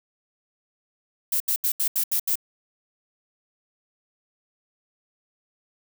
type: noise bursts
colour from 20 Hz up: violet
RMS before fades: -23 dBFS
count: 7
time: 1.32-2.356 s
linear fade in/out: 5 ms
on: 82 ms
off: 77 ms
effects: none